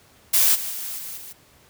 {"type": "noise with level steps", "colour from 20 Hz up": "blue", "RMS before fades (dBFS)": [-17, -29, -31, -34, -39], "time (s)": [0.33, 1.33], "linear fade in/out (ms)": 10, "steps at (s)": [0.54, 0.7, 0.97, 1.16], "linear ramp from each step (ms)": 20, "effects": ["pink hiss -54 dBFS RMS until 1.69 s", "high-pass 60 Hz 12 dB/octave"]}